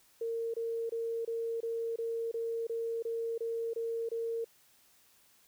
sine tone bursts, 459.1 Hz, A#4, 26 cents flat, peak -32 dBFS, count 12, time 0.21-4.445 s, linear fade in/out 5 ms, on 330 ms, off 25 ms, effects white hiss -65 dBFS RMS until 5.47 s

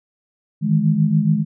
sine tone cluster, 154.7 / 161.9 / 210 Hz, D#3 / E3 / G#3, -10 / -31 / +19 cents, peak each -18 dBFS, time 0.61-1.45 s, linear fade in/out 50 ms, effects none

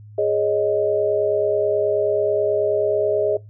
sine chord, Ab suspended fourth, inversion none, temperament just, 415.3 / 553.7 / 623 Hz, Ab4 / Db5 / Eb5, 0 / -2 / +2 cents, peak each -20 / -24 / -20 dBFS, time 0.18-3.37 s, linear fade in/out 5 ms, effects noise-tail reverb RT60 0.2 s tail -22 dB re dry + added 105 Hz sine -39 dBFS peak until 3.49 s

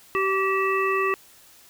harmonic tone with a mistuned harmonic, 385.7 Hz, G4, 28 cents flat, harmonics 1 / 3 / 5 / 7, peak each -24 / -24 / -29 / -29 dBFS, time 0.15-1.14 s, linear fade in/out 0 ms, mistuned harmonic 7, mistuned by -42 cents, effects white hiss -52 dBFS RMS until 1.69 s

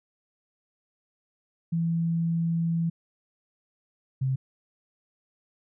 sine tone pair in turn, 166.6 / 132.23 Hz, E3 / C3, +19 / +19 cents, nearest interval major third, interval 400 cents, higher first, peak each -23 dBFS, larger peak neither, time 1.72-2.9 / 4.21-4.36 s, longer first, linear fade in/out 10 ms, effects none

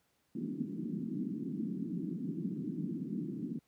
pink band-pass noise, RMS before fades -38 dBFS, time 0.35-3.59 s, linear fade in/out 2 ms, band 160 to 320 Hz, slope 48 dB/octave, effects pink hiss -75 dBFS RMS until 3.67 s + high-pass 80 Hz 12 dB/octave

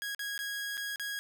sawtooth tone with dropouts, 1649 Hz, G#6, 13 cents flat, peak -31 dBFS, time 0.02-1.19 s, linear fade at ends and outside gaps 0 ms, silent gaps 0.148-0.193 / 0.378-0.39 / 0.771-0.777 / 0.959-0.997 s, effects 12-bit

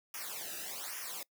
white noise with flanger, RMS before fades -42 dBFS, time 0.14-1.23 s, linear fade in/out 2 ms, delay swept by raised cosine 0.24 to 0.94 ms, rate 1.2 Hz, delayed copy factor -1, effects noise-tail reverb RT60 0.1 s tail -23 dB re dry

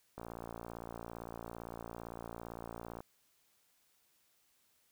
click train, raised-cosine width 1 ms, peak -30 dBFS, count 164, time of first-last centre 0.18-3.005 s, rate 57.7 Hz, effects white hiss -73 dBFS RMS until 4.91 s

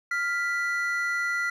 triangle tone pair together, 1396.9 / 1975.5 Hz, F6 / B6, 0 / 0 cents, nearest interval tritone, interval 600 cents, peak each -26 dBFS, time 0.11-1.5 s, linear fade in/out 5 ms, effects none

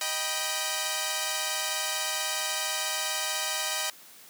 5% pulse chord, Eb augmented, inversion none, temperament equal with one note detuned, 622.3 / 784 / 975.9 Hz, Eb5 / G5 / B5, 0 / 0 / -21 cents, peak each -21 dBFS, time 0.01-3.9 s, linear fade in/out 2 ms, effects white hiss -51 dBFS RMS until 4.29 s + high-pass 150 Hz 12 dB/octave

